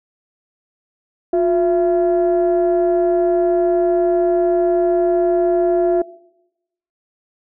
sine tone pair together, 355.9 / 671.8 Hz, F4 / E5, +33 / +33 cents, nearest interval major seventh, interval 1100 cents, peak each -13 / -17 dBFS, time 1.33-6.02 s, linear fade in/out 5 ms, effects noise-tail reverb RT60 0.9 s tail -21 dB re dry + tanh soft clip ceiling -8 dBFS

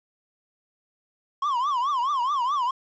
triangle tone with vibrato, 1063 Hz, C6, 27 cents sharp, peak -20 dBFS, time 1.42-2.71 s, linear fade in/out 5 ms, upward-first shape triangle, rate 4.7 Hz, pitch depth 230 cents each way, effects resampled to 16000 Hz + 9-bit

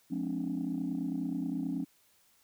sine chord, D half-diminished seventh, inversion first, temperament just, 176.2 / 211.4 / 264.3 / 293.7 Hz, F3 / Ab3 / C4 / D4, +16 / +31 / +18 / 0 cents, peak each -37 / -39 / -34 / -36 dBFS, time 0.1-1.85 s, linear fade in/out 20 ms, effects tanh soft clip ceiling -25 dBFS + white hiss -67 dBFS RMS until 2.43 s

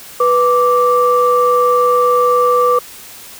sine tone pair together, 492.2 / 1170.7 Hz, B4 / D6, -6 / -6 cents, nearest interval octave + minor third, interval 1500 cents, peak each -11 dBFS, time 0.2-2.79 s, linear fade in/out 5 ms, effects tanh soft clip ceiling -1 dBFS + white hiss -35 dBFS RMS until 3.39 s

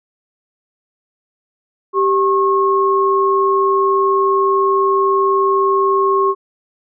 sine tone pair together, 390.4 / 1086 Hz, G4 / C#6, -7 / -36 cents, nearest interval octave + tritone, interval 1771 cents, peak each -14 dBFS, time 1.93-6.35 s, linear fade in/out 50 ms, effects none

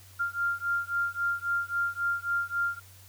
sine beating tone pair, 1393 / 1396.7 Hz, F6 / F6, -5 / 0 cents, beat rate 3.7 Hz, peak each -30 dBFS, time 0.19-2.8 s, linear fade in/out 20 ms, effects added 94 Hz sine -52 dBFS peak until 3.08 s + white hiss -55 dBFS RMS until 3.08 s

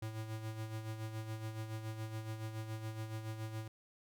square tone with tremolo, 110 Hz, A2, in tune, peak -39 dBFS, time 0.02-3.68 s, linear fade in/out 5 ms, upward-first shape sine, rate 7.1 Hz, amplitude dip 55%, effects none

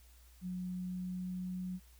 sine tone with pitch glide, 182 to 183.27 Hz, F#3 to F#3, -28 to -16 cents, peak -37 dBFS, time 0.41-1.8 s, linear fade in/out 50 ms, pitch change +12 cents, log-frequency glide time 0.69-1.65 s, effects added 60 Hz sine -58 dBFS peak until 1.99 s + white hiss -66 dBFS RMS until 1.99 s

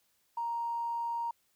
triangle tone with tanh clipping, 935 Hz, A#5, 5 cents sharp, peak -31 dBFS, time 0.37-1.31 s, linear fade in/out 5 ms, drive 2 dB, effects white hiss -73 dBFS RMS until 1.55 s

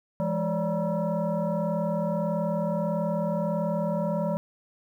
sine tone with frequency modulation, 207.7 Hz, G#3, in tune, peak -24 dBFS, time 0.2-4.37 s, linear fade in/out 0 ms, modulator 377 Hz, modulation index 1.6, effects 10-bit

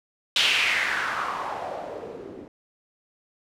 blue noise with low-pass filter sweep, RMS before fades -27 dBFS, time 0.36-2.48 s, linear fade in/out 2 ms, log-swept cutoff 3300 to 290 Hz, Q 3.3, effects none

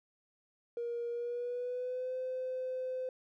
triangle tone with pitch glide, 473.1 to 512.9 Hz, A#4 to C5, +26 to -35 cents, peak -31 dBFS, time 0.77-3.09 s, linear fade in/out 2 ms, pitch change +139 cents, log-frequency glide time 1.1-2.16 s, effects tanh soft clip ceiling -32 dBFS

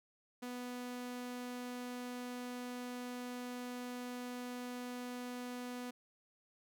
sawtooth tone, 246.9 Hz, B3, in tune, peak -38 dBFS, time 0.42-5.91 s, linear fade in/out 10 ms, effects none

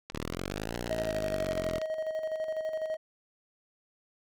click train, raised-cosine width 0.2 ms, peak -21 dBFS, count 30, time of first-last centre 0.1-1.816 s, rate 16.9 Hz
5% pulse exponential two-way sweep, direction up then down, 36.25 to 60.5 to 41.67 Hz, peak -23 dBFS, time 0.12-1.8 s, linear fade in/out 20 ms, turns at 0.78 s
triangle tone with tremolo, 631 Hz, D#5, 24 cents sharp, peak -27 dBFS, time 0.9-2.97 s, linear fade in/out 10 ms, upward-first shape square, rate 12 Hz, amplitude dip 50%
effects none

